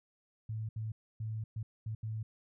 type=tone bursts at uneven times; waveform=sine; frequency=109.8 Hz; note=A2; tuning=3 cents flat; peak=-35 dBFS; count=6; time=0.49-0.69 / 0.76-0.92 / 1.2-1.44 / 1.56-1.63 / 1.86-1.95 / 2.03-2.23 s; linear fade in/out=5 ms; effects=none